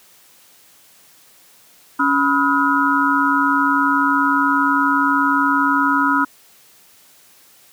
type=tone cluster; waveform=sine; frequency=280 / 988 / 1276 / 1433 Hz; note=C#4 / B5 / D#6 / F6; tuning=+18 / 0 / +43 / +44 cents; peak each=-19 dBFS; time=1.99-6.25 s; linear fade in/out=10 ms; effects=white hiss -50 dBFS RMS until 7.72 s + high-pass 100 Hz 12 dB/octave